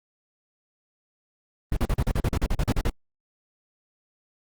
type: noise bursts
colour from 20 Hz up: brown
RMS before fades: -22 dBFS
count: 14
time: 1.72-2.897 s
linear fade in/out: 2 ms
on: 46 ms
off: 41 ms
effects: Opus 32 kbps